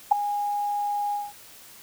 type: tone with ADSR envelope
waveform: sine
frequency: 821 Hz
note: G#5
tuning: 20 cents flat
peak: -9 dBFS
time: 0.11-1.33 s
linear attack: 10 ms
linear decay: 7 ms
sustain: -15 dB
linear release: 200 ms
effects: white hiss -48 dBFS RMS until 1.82 s